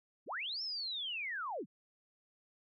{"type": "linear two-way sweep", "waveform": "sine", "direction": "up then down", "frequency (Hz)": [125, 5420, 125], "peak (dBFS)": -37, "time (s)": [0.26, 1.66], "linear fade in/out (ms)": 50, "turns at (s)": 0.62, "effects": []}